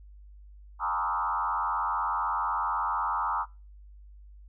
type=tone with frequency modulation; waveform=sine; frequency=1085 Hz; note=C#6; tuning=37 cents flat; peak=-26 dBFS; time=0.79-3.46 s; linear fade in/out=50 ms; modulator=84 Hz; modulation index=3; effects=noise-tail reverb RT60 0.3 s tail -23 dB re dry + added 50 Hz sine -47 dBFS peak until 4.48 s